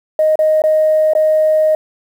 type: tone with dropouts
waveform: sine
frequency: 622.3 Hz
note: D#5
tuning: in tune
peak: -8 dBFS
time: 0.19-1.75 s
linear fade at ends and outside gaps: 2 ms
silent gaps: 0.356-0.39 / 0.62-0.638 / 1.135-1.151 s
effects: tanh soft clip ceiling -4 dBFS + 7-bit